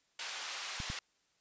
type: band-pass noise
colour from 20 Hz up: white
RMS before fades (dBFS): -42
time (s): 0.19-0.99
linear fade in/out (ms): 2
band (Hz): 820 to 5000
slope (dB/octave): 12
type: clicks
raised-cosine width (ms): 5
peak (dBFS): -29 / -28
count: 2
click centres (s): 0.802 / 0.901
effects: white hiss -74 dBFS RMS until 1.4 s + resampled to 16000 Hz